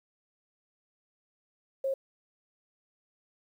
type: tone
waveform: sine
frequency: 539 Hz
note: C#5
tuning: 49 cents flat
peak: -27 dBFS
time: 1.84-1.94 s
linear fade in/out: 5 ms
effects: 10-bit